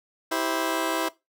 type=chord; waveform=15% pulse; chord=C major; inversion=first; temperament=just; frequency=327 / 392.4 / 523.3 Hz; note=E4 / G4 / C5; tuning=-14 / +2 / 0 cents; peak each=-20 / -26 / -25 dBFS; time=0.31-1.09 s; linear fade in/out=10 ms; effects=noise-tail reverb RT60 0.2 s tail -18 dB re dry